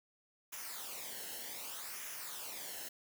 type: noise with flanger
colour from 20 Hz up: white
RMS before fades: -45 dBFS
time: 0.52-2.89 s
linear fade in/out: 10 ms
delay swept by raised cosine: 0.23 to 0.85 ms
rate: 0.65 Hz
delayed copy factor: -0.65
effects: none